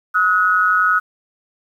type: tone pair together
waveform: sine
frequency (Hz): 1277.4 / 1466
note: D#6 / F#6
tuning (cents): +45 / -16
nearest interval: major second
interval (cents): 239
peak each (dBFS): -15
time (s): 0.14-1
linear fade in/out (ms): 20
effects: 8-bit